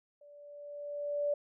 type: tone with level ramp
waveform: sine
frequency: 581 Hz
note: D5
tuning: 19 cents flat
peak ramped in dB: -54 to -27 dBFS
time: 0.21-1.34 s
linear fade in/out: 5 ms
effects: none